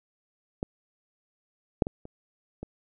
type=clicks; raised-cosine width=2 ms; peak=-16 / -6 / -18 / -29 / -23 dBFS; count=5; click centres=0.629 / 1.822 / 1.869 / 2.054 / 2.63 s; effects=none